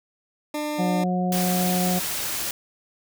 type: tone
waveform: 20% pulse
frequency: 299.6 Hz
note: D4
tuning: 35 cents sharp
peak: -21 dBFS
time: 0.54-1.04 s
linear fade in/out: 5 ms
type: harmonic tone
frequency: 181.3 Hz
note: F#3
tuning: 35 cents flat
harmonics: 1 / 2 / 3 / 4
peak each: -22 / -33 / -32 / -28 dBFS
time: 0.78-2 s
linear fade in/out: 20 ms
type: noise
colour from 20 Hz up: white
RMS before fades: -28 dBFS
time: 1.32-2.51 s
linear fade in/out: 2 ms
effects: none